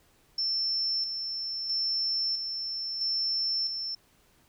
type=tone with tremolo; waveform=sine; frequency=5360 Hz; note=E8; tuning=28 cents sharp; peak=-26 dBFS; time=0.38-3.95 s; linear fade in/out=5 ms; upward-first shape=square; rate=0.76 Hz; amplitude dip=45%; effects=pink hiss -64 dBFS RMS until 4.48 s